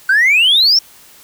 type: exponential sweep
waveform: triangle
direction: up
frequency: 1494 to 5588 Hz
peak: -5 dBFS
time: 0.09-0.79 s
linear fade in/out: 5 ms
effects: tanh soft clip ceiling -4 dBFS + white hiss -43 dBFS RMS until 1.23 s